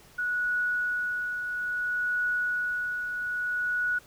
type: tone with tremolo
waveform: sine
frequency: 1466 Hz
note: F#6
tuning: 16 cents flat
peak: -24 dBFS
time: 0.18-3.99 s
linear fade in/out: 10 ms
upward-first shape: triangle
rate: 0.6 Hz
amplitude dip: 50%
effects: pink hiss -55 dBFS RMS until 4.06 s